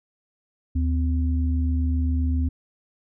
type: tone pair together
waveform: sine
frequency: 76.23 / 256.2 Hz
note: D#2 / C4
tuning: -35 / -36 cents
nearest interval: octave + major sixth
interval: 2099 cents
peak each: -20 / -28 dBFS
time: 0.75-2.49 s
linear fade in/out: 10 ms
effects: none